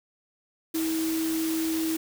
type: tone in noise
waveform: sine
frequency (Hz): 322.1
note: E4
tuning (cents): -40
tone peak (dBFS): -25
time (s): 0.74-1.97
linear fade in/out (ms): 10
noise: white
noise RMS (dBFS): -35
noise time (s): 0.74-1.97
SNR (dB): +7
effects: none